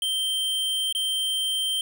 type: tone with dropouts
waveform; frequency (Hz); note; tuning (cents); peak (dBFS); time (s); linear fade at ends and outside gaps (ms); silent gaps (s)
square; 3136; G7; 0; -24; 0.02-1.81; 2; 0.926-0.949
effects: none